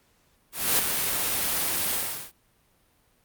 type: noise with ADSR envelope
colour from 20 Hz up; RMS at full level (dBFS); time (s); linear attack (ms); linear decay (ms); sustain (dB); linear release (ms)
white; -20; 0.52-2.32; 270; 5; -6; 380
effects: pink hiss -65 dBFS RMS until 3.24 s + Opus 48 kbps